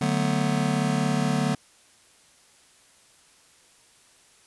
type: chord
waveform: square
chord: B minor seventh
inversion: first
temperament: just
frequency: 148.16 / 185.21 / 222.2 / 246.9 Hz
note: D3 / F#3 / A3 / B3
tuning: +16 / +2 / +17 / 0 cents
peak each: -27 / -29 / -29 / -29 dBFS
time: 0.01-1.55 s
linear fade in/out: 5 ms
effects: white hiss -57 dBFS RMS until 4.46 s + resampled to 24000 Hz